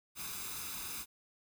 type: noise with comb filter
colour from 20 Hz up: white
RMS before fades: -42 dBFS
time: 0.15-1.06 s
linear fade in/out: 50 ms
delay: 0.8 ms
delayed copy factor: +0.65
effects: none